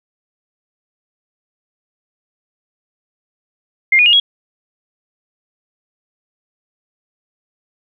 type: tone with pitch steps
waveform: sine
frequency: 2112 / 2454 / 2852 / 3314 Hz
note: C7 / D#7 / F7 / G#7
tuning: +16 / -25 / +36 / -4 cents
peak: -7 dBFS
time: 3.92-4.2 s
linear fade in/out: 5 ms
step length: 70 ms
effects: none